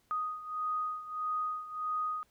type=beating tone pair; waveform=sine; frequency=1244.5 / 1246.1 Hz; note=D#6 / D#6; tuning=0 / +2 cents; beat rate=1.6 Hz; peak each=-34 / -38 dBFS; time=0.11-2.23 s; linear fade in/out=0 ms; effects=pink hiss -71 dBFS RMS until 2.3 s